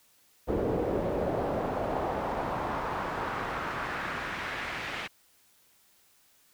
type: noise with band-pass filter sweep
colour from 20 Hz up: brown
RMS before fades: -32 dBFS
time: 0.47-5.08 s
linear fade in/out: 20 ms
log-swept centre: 420 to 2300 Hz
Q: 1.6
effects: white hiss -64 dBFS RMS until 6.53 s